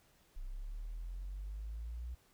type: linear sweep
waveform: sine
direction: up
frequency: 30.51 to 61.74 Hz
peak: -39 dBFS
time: 0.36-2.15 s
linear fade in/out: 10 ms
effects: tanh soft clip ceiling -36 dBFS + pink hiss -69 dBFS RMS until 2.33 s